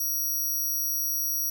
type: tone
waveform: 5% pulse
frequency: 5750 Hz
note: F8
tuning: 50 cents sharp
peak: -20 dBFS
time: 0-1.5 s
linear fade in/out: 5 ms
effects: none